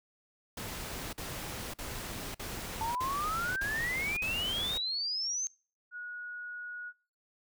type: noise bursts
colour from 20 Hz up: pink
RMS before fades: -40 dBFS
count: 7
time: 0.57-4.778 s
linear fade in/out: 5 ms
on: 560 ms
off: 48 ms
type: exponential sweep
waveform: sine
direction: up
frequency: 882 to 6400 Hz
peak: -31 dBFS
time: 2.81-5.47 s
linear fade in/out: 0 ms
type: tone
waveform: sine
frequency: 1455 Hz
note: F#6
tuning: 29 cents flat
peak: -39 dBFS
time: 5.91-6.93 s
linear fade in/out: 50 ms
effects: noise-tail reverb RT60 0.4 s tail -24 dB re dry